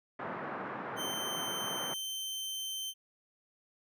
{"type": "band-pass noise", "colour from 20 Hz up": "white", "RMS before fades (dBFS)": -40, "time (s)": [0.19, 1.94], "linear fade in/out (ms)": 5, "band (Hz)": [130, 1500], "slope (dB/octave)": 24}
{"type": "tone", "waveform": "sawtooth", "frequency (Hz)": 3102, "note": "G7", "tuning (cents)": -19, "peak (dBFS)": -33, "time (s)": [0.96, 2.94], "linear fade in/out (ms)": 50}
{"effects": []}